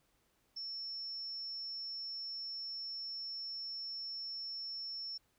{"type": "tone", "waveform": "sine", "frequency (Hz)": 5400, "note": "E8", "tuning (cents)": 41, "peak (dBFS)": -40, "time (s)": [0.56, 5.18], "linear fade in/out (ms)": 10, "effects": ["pink hiss -75 dBFS RMS until 5.38 s"]}